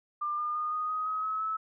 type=tone with pitch steps; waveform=sine; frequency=1195 / 1209.6 / 1224.3 / 1239.3 / 1254.4 / 1269.7 / 1285.2 / 1300.9 Hz; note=D6 / D#6 / D#6 / D#6 / D#6 / D#6 / E6 / E6; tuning=+30 / -49 / -28 / -7 / +14 / +35 / -44 / -23 cents; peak=-29 dBFS; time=0.21-1.57 s; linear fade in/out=10 ms; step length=170 ms; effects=none